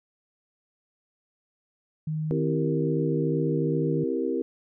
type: tone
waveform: sine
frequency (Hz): 155.56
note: D#3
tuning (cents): 0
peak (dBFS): -26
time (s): 2.07-4.04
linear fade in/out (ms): 5
type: chord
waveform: sine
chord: C dominant seventh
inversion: none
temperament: equal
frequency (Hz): 261.6 / 329.6 / 392 / 466.2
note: C4 / E4 / G4 / Bb4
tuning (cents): 0 / 0 / 0 / 0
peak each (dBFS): -30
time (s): 2.31-4.42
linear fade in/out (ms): 0
effects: none